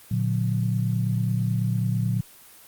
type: chord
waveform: sine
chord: Bb augmented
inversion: none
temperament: just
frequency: 116.54 / 145.68 / 182.1 Hz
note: Bb2 / D3 / F#3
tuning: 0 / -14 / -27 cents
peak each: -23 / -29 / -27 dBFS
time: 0.11-2.21 s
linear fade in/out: 5 ms
effects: white hiss -49 dBFS RMS until 2.67 s + Opus 24 kbps